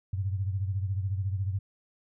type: beating tone pair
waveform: sine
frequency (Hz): 95.1 / 109.1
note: F#2 / A2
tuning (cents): +48 / -14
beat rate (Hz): 14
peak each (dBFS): -28 / -35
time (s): 0.13-1.59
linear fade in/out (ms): 5
effects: none